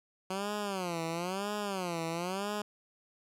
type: tone with vibrato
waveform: 10% pulse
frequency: 185 Hz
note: F#3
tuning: in tune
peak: -25 dBFS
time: 0.3-2.62 s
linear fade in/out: 5 ms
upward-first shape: sine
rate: 1 Hz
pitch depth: 210 cents each way
effects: low-pass 12000 Hz 12 dB/octave